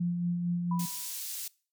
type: tone with tremolo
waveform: sine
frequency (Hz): 174.3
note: F3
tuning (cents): -3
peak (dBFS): -26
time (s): 0-0.86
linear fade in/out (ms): 10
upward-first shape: sine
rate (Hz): 4.4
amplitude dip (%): 35
type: tone with exponential decay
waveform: sine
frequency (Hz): 987.8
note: B5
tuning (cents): 0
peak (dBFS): -33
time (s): 0.71-1.22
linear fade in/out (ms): 5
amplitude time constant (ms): 110
type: high-pass noise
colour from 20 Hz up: pink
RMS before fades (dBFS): -38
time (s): 0.79-1.48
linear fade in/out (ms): 5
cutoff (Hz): 5900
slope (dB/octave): 12
effects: noise-tail reverb RT60 0.4 s tail -23 dB re dry